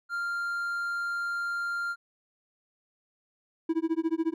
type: tone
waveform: triangle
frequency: 1394 Hz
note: F6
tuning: 4 cents flat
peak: -27 dBFS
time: 0.09-1.96 s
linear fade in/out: 50 ms
type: tone with tremolo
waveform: triangle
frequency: 325.9 Hz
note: E4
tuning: 20 cents flat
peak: -20 dBFS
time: 3.69-4.34 s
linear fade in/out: 5 ms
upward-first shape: sine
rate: 14 Hz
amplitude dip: 100%
effects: none